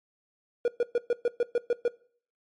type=tone bursts; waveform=triangle; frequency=479.7 Hz; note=A#4; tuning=50 cents sharp; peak=-19 dBFS; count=9; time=0.65-1.88 s; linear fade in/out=2 ms; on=30 ms; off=120 ms; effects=noise-tail reverb RT60 0.5 s tail -21 dB re dry + MP3 48 kbps